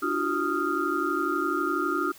sine tone cluster, 294.9 / 342.6 / 374.6 / 1243 / 1387 Hz, D4 / F4 / F#4 / D#6 / F6, +7 / -33 / +21 / -2 / -12 cents, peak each -31 / -31 / -32 / -29 / -30 dBFS, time 0.02-2.12 s, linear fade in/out 10 ms, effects white hiss -50 dBFS RMS until 2.18 s

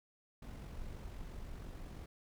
brown noise with amplitude modulation, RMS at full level -45 dBFS, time 0.42-2.06 s, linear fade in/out 5 ms, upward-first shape sine, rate 45.9 Hz, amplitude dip 35%, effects none

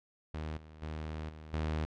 sawtooth tone with level steps, 77.78 Hz, D#2, in tune, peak -33 / -47 / -34 / -43 / -28 dBFS, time 0.34-1.85 s, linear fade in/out 0 ms, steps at 0.57 / 0.82 / 1.29 / 1.53 s, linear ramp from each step 5 ms, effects low-pass 4000 Hz 12 dB/octave

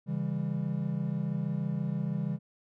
triangle chord, C# diminished, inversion none, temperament equal with one note detuned, 138.59 / 164.81 / 199.65 Hz, C#3 / E3 / G3, 0 / 0 / +32 cents, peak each -32 / -31 / -32 dBFS, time 0.06-2.39 s, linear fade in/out 50 ms, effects none

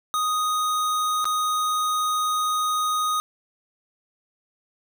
square tone with dropouts, 1244.5 Hz, D#6, in tune, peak -22 dBFS, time 0.14-3.2 s, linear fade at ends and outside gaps 0 ms, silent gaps 1.244-1.254 s, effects none

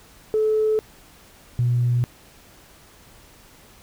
sine tone pair in turn, 433.1 / 121.53 Hz, A4 / B2, -27 / -27 cents, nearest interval octave + minor seventh, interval 2200 cents, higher first, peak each -16 dBFS, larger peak neither, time 0.34-0.79 / 1.59-2.04 s, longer neither, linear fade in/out 0 ms, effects tanh soft clip ceiling -12 dBFS + pink hiss -50 dBFS RMS until 3.82 s

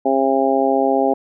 harmonic tone, 134.8 Hz, C#3, 48 cents flat, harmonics 2 / 3 / 4 / 5 / 6, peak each -20 / -20 / -20 / -20 / -20 dBFS, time 0.05-1.14 s, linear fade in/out 10 ms, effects none

